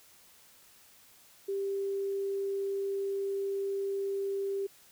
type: tone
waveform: sine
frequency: 394.2 Hz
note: G4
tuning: 10 cents sharp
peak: -30 dBFS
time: 1.48-4.67 s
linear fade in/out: 10 ms
effects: white hiss -59 dBFS RMS until 4.91 s